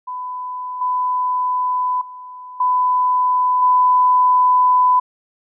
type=tone with level steps; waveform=sine; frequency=1001 Hz; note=B5; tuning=23 cents sharp; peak=-24 / -16 / -32 / -13 / -10 dBFS; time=0.07-5 s; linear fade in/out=10 ms; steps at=0.81 / 2.01 / 2.6 / 3.62 s; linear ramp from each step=5 ms; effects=none